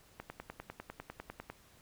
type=click train; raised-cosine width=0.5 ms; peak=-27 dBFS; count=14; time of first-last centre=0.2-1.5 s; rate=10 Hz; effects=pink hiss -63 dBFS RMS until 1.81 s